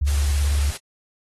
sine tone with vibrato, 71.4 Hz, D2, 48 cents flat, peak -17 dBFS, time 0.01-0.71 s, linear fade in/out 10 ms, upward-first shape sine, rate 18 Hz, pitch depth 80 cents each way
white noise, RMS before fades -32 dBFS, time 0.06-0.78 s, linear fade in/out 20 ms
effects low-pass 11000 Hz 12 dB/octave + AAC 32 kbps

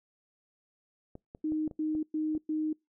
clicks, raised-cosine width 2 ms, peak -31 dBFS, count 7, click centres 1.154 / 1.349 / 1.521 / 1.677 / 1.712 / 1.951 / 2.351 s
sine tone bursts, 310 Hz, D#4, 6 cents flat, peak -28 dBFS, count 4, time 1.44-2.73 s, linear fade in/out 5 ms, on 240 ms, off 110 ms
effects noise-tail reverb RT60 0.2 s tail -26 dB re dry

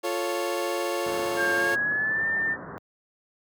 30% pulse chord, F augmented, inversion none, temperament equal, 349.2 / 440 / 554.4 Hz, F4 / A4 / C#5, 0 / 0 / 0 cents, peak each -27 / -30 / -27 dBFS, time 0.03-1.76 s, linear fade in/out 20 ms
pink low-pass noise, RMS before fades -37 dBFS, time 1.06-2.78 s, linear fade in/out 0 ms, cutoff 1800 Hz, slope 96 dB/octave
sine tone with pitch glide, 1600 to 1795.9 Hz, G6 to A6, +35 to +35 cents, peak -23 dBFS, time 1.36-2.57 s, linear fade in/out 50 ms, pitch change +200 cents, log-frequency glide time 1.56-2.26 s
effects high-pass 150 Hz 12 dB/octave

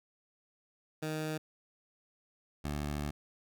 15% pulse tone pair in turn, 155.56 / 73.41 Hz, D#3 / D2, 0 / 0 cents, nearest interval octave + minor second, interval 1300 cents, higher first, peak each -28 dBFS, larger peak neither, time 1.02-1.38 / 2.64-3.11 s, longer second, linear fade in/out 10 ms, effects none

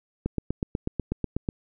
click train, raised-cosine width 3 ms, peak -13 dBFS, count 11, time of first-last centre 0.26-1.489 s, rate 8.14 Hz, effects none

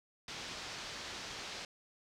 white low-pass noise, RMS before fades -45 dBFS, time 0.28-1.65 s, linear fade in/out 2 ms, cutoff 5500 Hz, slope 24 dB/octave, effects none

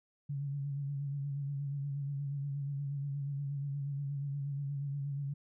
sine tone with vibrato, 140.8 Hz, C#3, 27 cents sharp, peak -34 dBFS, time 0.29-5.34 s, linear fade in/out 10 ms, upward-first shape sine, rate 8.4 Hz, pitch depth 41 cents each way, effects none

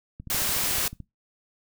click train, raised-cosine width 5 ms, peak -26 dBFS, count 12, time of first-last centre 0.2-1.003 s, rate 13.7 Hz
white noise, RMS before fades -26 dBFS, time 0.3-0.88 s, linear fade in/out 2 ms
effects noise-tail reverb RT60 0.2 s tail -21 dB re dry

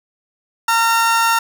35% pulse tone pair together, 916.7 / 1372 Hz, A#5 / F6, -29 / -31 cents, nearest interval perfect fifth, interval 698 cents, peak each -14 dBFS, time 0.68-1.39 s, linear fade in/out 5 ms, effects none

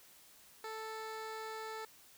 15% pulse tone with low-pass filter, 440 Hz, A4, in tune, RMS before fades -44 dBFS, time 0.64-1.85 s, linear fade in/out 2 ms, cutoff 6900 Hz, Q 0.64, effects white hiss -61 dBFS RMS until 2.17 s

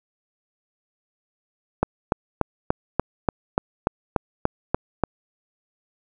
click train, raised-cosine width 1 ms, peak -4 dBFS, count 12, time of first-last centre 1.83-5.037 s, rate 3.43 Hz, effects none

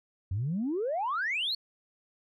sine exponential sweep, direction up, 87.31 to 4459 Hz, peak -27 dBFS, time 0.31-1.55 s, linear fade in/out 5 ms, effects tanh soft clip ceiling -24 dBFS

